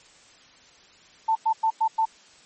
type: tone bursts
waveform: sine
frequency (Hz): 889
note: A5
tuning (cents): +18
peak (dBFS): -18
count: 5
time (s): 1.28-2.055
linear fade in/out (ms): 10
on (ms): 75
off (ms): 100
effects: white hiss -53 dBFS RMS until 2.45 s + MP3 32 kbps